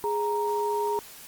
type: tone pair together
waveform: sine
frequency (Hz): 415.3 / 933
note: G#4 / A#5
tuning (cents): 0 / +1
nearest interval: octave + major second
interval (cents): 1401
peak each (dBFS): -27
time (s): 0.04-0.99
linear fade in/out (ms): 0
effects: white hiss -46 dBFS RMS until 1.27 s + Opus 24 kbps